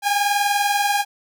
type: tone pair together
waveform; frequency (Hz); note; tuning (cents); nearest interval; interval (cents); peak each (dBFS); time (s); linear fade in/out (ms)
sawtooth; 808.7 / 829; G#5 / G#5; -46 / -3; unison; 43; -15 / -19; 0.02-1.05; 50
effects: none